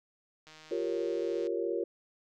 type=click train; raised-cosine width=0.2 ms; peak=-35 dBFS; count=157; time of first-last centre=0.47-1.47 s; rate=156 Hz
type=chord; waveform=sine; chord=G half-diminished seventh; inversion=third; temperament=equal; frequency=349.2 / 392 / 466.2 / 554.4 Hz; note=F4 / G4 / Bb4 / Db5; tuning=0 / 0 / 0 / 0 cents; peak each=-34 / -36 / -34 / -38 dBFS; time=0.71-1.84 s; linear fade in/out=5 ms
effects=none